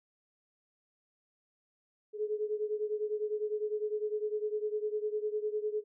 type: beating tone pair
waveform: sine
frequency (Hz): 421.7 / 431.6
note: G#4 / A4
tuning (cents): +26 / -33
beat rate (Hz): 9.9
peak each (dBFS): -33 / -36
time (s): 2.13-5.84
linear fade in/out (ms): 50
effects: none